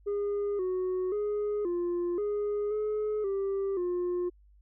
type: tone with pitch steps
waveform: sine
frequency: 407.7 / 369.2 / 416.1 / 349.5 / 413.9 / 425 / 392.2 / 355.5 Hz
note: G#4 / F#4 / G#4 / F4 / G#4 / G#4 / G4 / F4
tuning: -32 / -4 / +3 / +1 / -6 / +40 / +1 / +31 cents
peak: -25 dBFS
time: 0.06-4.3 s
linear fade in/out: 20 ms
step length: 530 ms
effects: tanh soft clip ceiling -27 dBFS + added 50 Hz sine -56 dBFS peak until 4.61 s